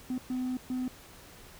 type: tone bursts at uneven times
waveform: triangle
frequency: 253.9 Hz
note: B3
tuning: 48 cents sharp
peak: -27 dBFS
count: 3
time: 0.1-0.18 / 0.3-0.57 / 0.7-0.88 s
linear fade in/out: 2 ms
effects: tanh soft clip ceiling -24 dBFS + pink hiss -52 dBFS RMS until 1.59 s